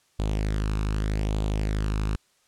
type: tone with flanger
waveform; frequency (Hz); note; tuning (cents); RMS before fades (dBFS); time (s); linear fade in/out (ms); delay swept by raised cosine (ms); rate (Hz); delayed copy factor
sawtooth; 52.3; G#1; +13; -26; 0.19-2.16; 5; 0.27 to 0.78; 0.82; +0.55
effects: white hiss -65 dBFS RMS until 2.47 s + low-pass 9000 Hz 12 dB/octave